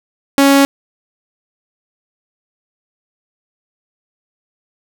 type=tone; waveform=sawtooth; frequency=277.2 Hz; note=C#4; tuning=in tune; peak=-3 dBFS; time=0.38-0.65 s; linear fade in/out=0 ms; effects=none